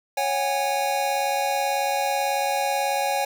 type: chord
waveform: square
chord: C# suspended fourth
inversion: none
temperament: equal with one note detuned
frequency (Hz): 554.4 / 740 / 818.2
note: C#5 / F#5 / G#5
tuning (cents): 0 / 0 / -26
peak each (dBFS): -28 / -29 / -25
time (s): 0.17-3.25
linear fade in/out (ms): 5
effects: 8-bit